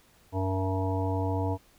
harmonic tone with a mistuned harmonic, 95.4 Hz, G2, 47 cents flat, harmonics 1 / 3 / 5 / 7 / 9 / 10, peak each -28 / -33 / -35 / -36 / -38 / -38 dBFS, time 0.32-1.58 s, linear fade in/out 50 ms, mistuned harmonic 5, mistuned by -35 cents, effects pink hiss -61 dBFS RMS until 1.78 s

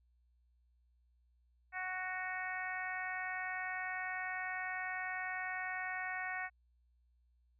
harmonic tone, 370 Hz, F#4, in tune, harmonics 2 / 3 / 4 / 5 / 6 / 7, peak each -44 / -49 / -44 / -42 / -45 / -54 dBFS, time 1.72-6.5 s, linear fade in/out 50 ms, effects added 60 Hz sine -69 dBFS peak until 7.59 s

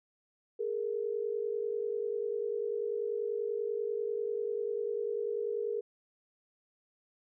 sine tone pair together, 415.3 / 465.5 Hz, G#4 / A#4, 0 / -2 cents, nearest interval major second, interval 198 cents, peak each -34 / -34 dBFS, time 0.59-5.81 s, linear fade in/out 10 ms, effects none

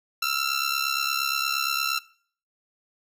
15% pulse ring-modulated tone, 1349 Hz, E6, 40 cents sharp, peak -14 dBFS, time 0.22-1.99 s, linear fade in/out 5 ms, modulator 34.3 Hz, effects noise-tail reverb RT60 0.5 s tail -21 dB re dry

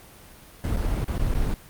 brown noise with dropouts, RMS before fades -24 dBFS, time 0.64-1.54 s, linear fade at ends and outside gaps 1 ms, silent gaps 0.763-0.769 / 1.044-1.08 / 1.181-1.195 / 1.339-1.349 s, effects pink hiss -48 dBFS RMS until 1.69 s + Opus 32 kbps

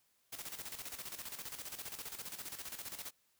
white noise with tremolo, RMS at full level -44 dBFS, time 0.32-3.11 s, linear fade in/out 10 ms, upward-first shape square, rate 15 Hz, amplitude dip 65%, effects white hiss -75 dBFS RMS until 3.39 s

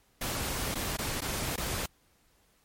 pink noise with dropouts, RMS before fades -33 dBFS, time 0.21-1.86 s, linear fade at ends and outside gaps 5 ms, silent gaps 0.744-0.753 / 0.969-0.986 / 1.206-1.217 / 1.561-1.577 s, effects pink hiss -67 dBFS RMS until 2.64 s + MP3 64 kbps

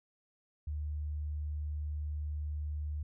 sine tone, 75 Hz, D2, 37 cents sharp, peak -34 dBFS, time 0.67-3.03 s, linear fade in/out 5 ms, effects none

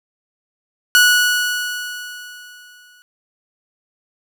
sawtooth tone with exponential decay, 1468 Hz, F#6, 14 cents flat, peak -4 dBFS, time 0.95-3.02 s, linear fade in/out 0 ms, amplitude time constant 450 ms, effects none

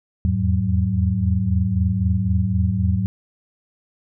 sine tone cluster, 82.1 / 85.9 / 106.3 / 187.1 Hz, E2 / F2 / G#2 / F#3, -6 / -28 / +41 / +20 cents, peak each -24 / -22 / -21 / -22 dBFS, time 0.25-3.06 s, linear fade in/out 0 ms, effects none

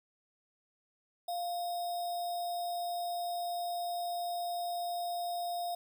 sine tone with sample-and-hold, 698.5 Hz, F5, in tune, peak -33 dBFS, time 1.28-5.75 s, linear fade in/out 5 ms, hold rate 4410 Hz, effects none

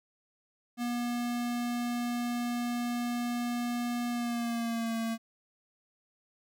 square tone with pitch glide, 240.6 to 227.1 Hz, B3 to A#3, -45 to -45 cents, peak -31 dBFS, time 0.77-5.18 s, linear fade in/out 50 ms, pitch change -100 cents, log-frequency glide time 4.1-4.96 s, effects none

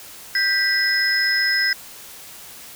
sine tone cluster, 1575 / 1966 / 5120 Hz, G6 / B6 / D#8, +8 / -8 / +49 cents, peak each -21 dBFS, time 0.35-1.73 s, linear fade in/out 2 ms, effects white hiss -40 dBFS RMS until 2.75 s

